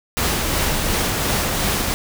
pink noise with tremolo, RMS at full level -19 dBFS, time 0.17-1.94 s, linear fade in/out 0 ms, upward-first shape triangle, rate 2.8 Hz, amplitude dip 30%, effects none

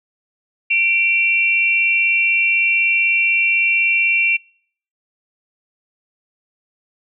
sine tone pair together, 2349 / 2728 Hz, D7 / F7, 0 / -41 cents, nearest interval minor third, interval 259 cents, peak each -16 dBFS, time 0.7-4.37 s, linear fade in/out 10 ms, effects noise-tail reverb RT60 0.6 s tail -26 dB re dry

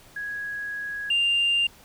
sine tone pair in turn, 1661.2 / 2794 Hz, G#6 / F7, 0 / 0 cents, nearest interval major sixth, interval 900 cents, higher second, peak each -29 / -18 dBFS, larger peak second, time 0.16-1.1 / 1.1-1.67 s, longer first, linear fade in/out 5 ms, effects tanh soft clip ceiling -16 dBFS + pink hiss -52 dBFS RMS until 1.84 s

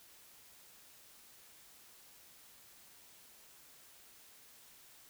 silence, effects white hiss -60 dBFS RMS until 5.09 s

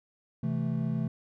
triangle chord, A minor, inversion first, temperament equal, 130.81 / 164.81 / 220 Hz, C3 / E3 / A3, 0 / 0 / 0 cents, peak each -30 dBFS, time 0.43-1.08 s, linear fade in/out 5 ms, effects none

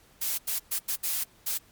blue noise bursts at uneven times, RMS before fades -29 dBFS, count 6, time 0.21-0.38 / 0.47-0.59 / 0.71-0.79 / 0.88-0.96 / 1.03-1.24 / 1.46-1.58 s, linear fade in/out 10 ms, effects pink hiss -59 dBFS RMS until 1.71 s + MP3 96 kbps

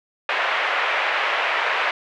white band-pass noise, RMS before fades -22 dBFS, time 0.29-1.91 s, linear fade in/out 2 ms, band 540 to 2500 Hz, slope 24 dB/octave, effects none

